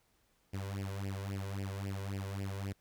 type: tone with flanger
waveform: sawtooth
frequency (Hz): 98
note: G2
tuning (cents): 0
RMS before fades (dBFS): -39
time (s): 0.53-2.73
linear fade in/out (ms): 10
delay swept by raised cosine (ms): 0.38 to 2.08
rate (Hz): 3.7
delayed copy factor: +0.9
effects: pink hiss -73 dBFS RMS until 2.8 s